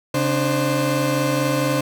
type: tone cluster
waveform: 30% pulse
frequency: 137 / 298.1 / 523 Hz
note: C#3 / D4 / C5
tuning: -20 / +26 / -1 cents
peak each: -20 dBFS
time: 0.14-1.81 s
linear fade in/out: 5 ms
effects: none